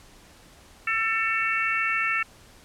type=harmonic tone; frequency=446.6 Hz; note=A4; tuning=26 cents sharp; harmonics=3 / 4 / 5 / 6; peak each=-28 / -28 / -28 / -28 dBFS; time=0.87-2.23 s; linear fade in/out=5 ms; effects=pink hiss -52 dBFS RMS until 2.64 s + low-pass 11000 Hz 12 dB/octave